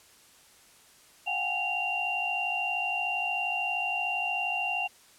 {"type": "tone cluster", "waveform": "sine", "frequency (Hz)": [720, 773, 830, 2769], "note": ["F#5", "G5", "G#5", "F7"], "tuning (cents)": [-47, -24, -1, -15], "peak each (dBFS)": [-35, -36, -38, -29], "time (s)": [1.26, 4.88], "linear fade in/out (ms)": 20, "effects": ["white hiss -57 dBFS RMS until 5.18 s", "low-pass 11000 Hz 12 dB/octave"]}